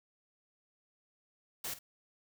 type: noise with echo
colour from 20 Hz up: white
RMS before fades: -39 dBFS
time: 1.64-1.74 s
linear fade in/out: 5 ms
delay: 50 ms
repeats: 1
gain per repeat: -14 dB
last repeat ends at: 1.79 s
effects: none